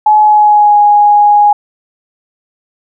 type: tone with pitch glide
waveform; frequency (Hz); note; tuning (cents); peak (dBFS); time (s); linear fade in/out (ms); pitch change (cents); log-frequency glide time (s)
sine; 850 to 828.2; G#5 to G#5; +40 to -5; -3; 0.06-1.53; 5; -45; 0.2-0.78
effects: none